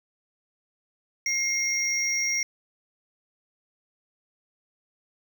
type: tone pair together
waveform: triangle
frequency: 2135 / 5634 Hz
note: C7 / F8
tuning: +34 / +14 cents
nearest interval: octave + perfect fourth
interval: 1680 cents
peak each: -25 dBFS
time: 1.26-2.43 s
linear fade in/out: 2 ms
effects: none